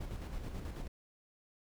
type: noise with tremolo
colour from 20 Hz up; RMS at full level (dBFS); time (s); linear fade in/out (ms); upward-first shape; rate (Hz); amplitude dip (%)
brown; -40; 0-0.88; 10; square; 9.2; 40
effects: none